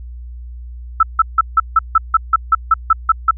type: tone bursts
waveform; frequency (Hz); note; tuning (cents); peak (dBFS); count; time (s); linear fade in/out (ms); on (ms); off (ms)
sine; 1318.5; E6; 0; -6; 13; 1-3.31; 5; 30; 160
effects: added 60 Hz sine -28 dBFS peak until 3.37 s